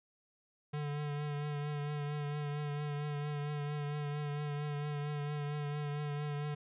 square tone with vibrato, 146.83 Hz, D3, in tune, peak -36 dBFS, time 0.73-6.55 s, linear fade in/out 10 ms, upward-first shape triangle, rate 4.4 Hz, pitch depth 32 cents each way, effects resampled to 8000 Hz

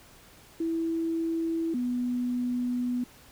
sine tone pair in turn, 328.8 / 246.3 Hz, E4 / B3, -4 / -5 cents, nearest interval perfect fourth, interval 501 cents, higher first, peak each -26 dBFS, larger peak neither, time 0.6-1.74 / 1.74-3.04 s, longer second, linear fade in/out 5 ms, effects pink hiss -54 dBFS RMS until 3.31 s

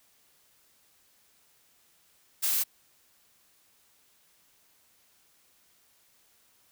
blue noise, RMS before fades -27 dBFS, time 2.42-2.64 s, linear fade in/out 20 ms, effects white hiss -65 dBFS RMS until 6.71 s

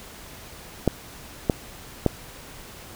clicks, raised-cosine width 2 ms, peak -4 dBFS, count 3, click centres 0.877 / 1.498 / 2.063 s, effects pink hiss -43 dBFS RMS until 2.95 s

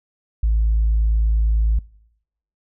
sine tone, 54.5 Hz, A1, 16 cents flat, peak -13 dBFS, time 0.43-1.79 s, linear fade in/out 5 ms, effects noise-tail reverb RT60 0.8 s tail -24 dB re dry + tanh soft clip ceiling -11 dBFS

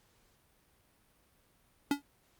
square tone with exponential decay, 284.9 Hz, C#4, 48 cents sharp, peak -24 dBFS, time 1.91-2.02 s, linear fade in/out 2 ms, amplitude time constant 23 ms, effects pink hiss -69 dBFS RMS until 2.39 s + Opus 48 kbps

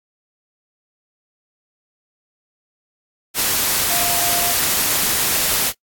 sine tone in noise, 698.5 Hz, F5, in tune, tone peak -26 dBFS, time 3.88-4.56 s, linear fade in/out 50 ms, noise white, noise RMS -18 dBFS, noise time 3.34-5.73 s, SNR -11 dB, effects noise-tail reverb RT60 0.1 s tail -22 dB re dry + AAC 64 kbps

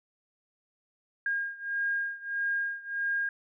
sine beating tone pair, 1619 / 1620.6 Hz, G#6 / G#6, -45 / -43 cents, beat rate 1.6 Hz, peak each -31 / -33 dBFS, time 1.26-3.29 s, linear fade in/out 2 ms, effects none

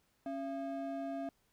triangle ring-modulated tone, 476.3 Hz, A#4, 37 cents sharp, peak -32 dBFS, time 0.26-1.29 s, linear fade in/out 2 ms, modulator 201 Hz, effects pink hiss -75 dBFS RMS until 1.52 s

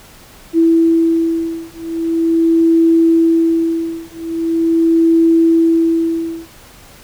sine beating tone pair, 329.6 / 330.02 Hz, E4 / E4, 0 / +2 cents, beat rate 0.42 Hz, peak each -13 dBFS, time 0.53-6.49 s, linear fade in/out 50 ms, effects pink hiss -41 dBFS RMS until 7.03 s

